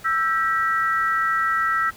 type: tone cluster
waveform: sine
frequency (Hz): 1324 / 1575 / 1922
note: E6 / G6 / B6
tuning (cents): +7 / +8 / -48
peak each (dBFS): -20 / -27 / -25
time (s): 0.04-1.91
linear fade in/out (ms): 20
effects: pink hiss -46 dBFS RMS until 1.96 s